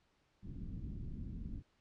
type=low-pass noise; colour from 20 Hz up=pink; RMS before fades=-44 dBFS; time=0.42-1.63 s; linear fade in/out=50 ms; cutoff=240 Hz; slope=24 dB/octave; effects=pink hiss -75 dBFS RMS until 1.8 s + low-pass 5000 Hz 12 dB/octave